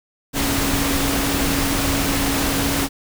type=tone in noise; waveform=sine; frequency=277.2 Hz; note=C#4; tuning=in tune; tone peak=-23 dBFS; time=0.33-2.89 s; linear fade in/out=50 ms; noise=pink; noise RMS=-21 dBFS; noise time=0.33-2.89 s; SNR=-5 dB; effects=none